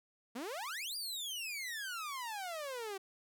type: exponential two-way sweep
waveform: sawtooth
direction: up then down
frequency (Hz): 220.2 to 4900 to 376.3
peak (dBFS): -36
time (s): 0.35-2.98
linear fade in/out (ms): 10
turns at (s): 0.96
effects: none